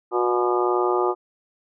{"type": "harmonic tone with a mistuned harmonic", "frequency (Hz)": 121.4, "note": "B2", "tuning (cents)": -29, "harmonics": [3, 4, 5, 6, 7, 8, 9, 10], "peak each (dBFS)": [-21, -28, -31, -29, -27, -31, -34, -27], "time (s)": [0.11, 1.15], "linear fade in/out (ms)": 50, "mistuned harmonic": 8, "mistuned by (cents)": 22, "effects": []}